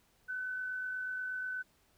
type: tone with amplitude modulation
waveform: sine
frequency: 1509 Hz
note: F#6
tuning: 34 cents sharp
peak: -34 dBFS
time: 0.28-1.63 s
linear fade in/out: 20 ms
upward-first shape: sine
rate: 48.3 Hz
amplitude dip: 30%
effects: pink hiss -70 dBFS RMS until 1.97 s